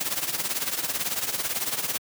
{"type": "noise with tremolo", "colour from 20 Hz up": "white", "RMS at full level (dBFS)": -25, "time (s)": [0, 1.98], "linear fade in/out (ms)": 10, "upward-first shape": "triangle", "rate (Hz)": 18, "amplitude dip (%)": 80, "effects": ["high-pass 100 Hz 12 dB/octave"]}